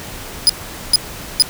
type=tone bursts; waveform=35% pulse; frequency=4978 Hz; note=D#8; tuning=in tune; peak=-5 dBFS; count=3; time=0.47-1.422 s; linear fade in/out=0 ms; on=24 ms; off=440 ms; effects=pink hiss -31 dBFS RMS until 1.49 s